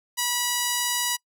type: tone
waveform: 5% pulse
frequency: 973 Hz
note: B5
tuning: 26 cents flat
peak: -11 dBFS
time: 0.17-1.17 s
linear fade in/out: 20 ms
effects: noise-tail reverb RT60 0.1 s tail -25 dB re dry